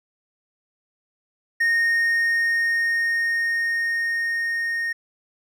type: tone with level ramp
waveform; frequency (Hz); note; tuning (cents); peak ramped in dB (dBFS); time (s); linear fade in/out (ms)
triangle; 1850; A#6; -14; -15 to -21; 1.6-4.93; 10
effects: none